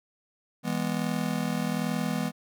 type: chord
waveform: square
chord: E major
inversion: none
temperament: just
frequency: 164.81 / 206 / 247.2 Hz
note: E3 / G#3 / B3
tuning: 0 / -14 / +2 cents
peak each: -32 dBFS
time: 0.63-2.32 s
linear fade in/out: 50 ms
effects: none